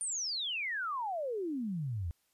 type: exponential sweep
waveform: sine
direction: down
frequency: 9397 to 77.78 Hz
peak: -33 dBFS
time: 0.01-2.11 s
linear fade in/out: 0 ms
effects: white hiss -75 dBFS RMS until 2.33 s + resampled to 32000 Hz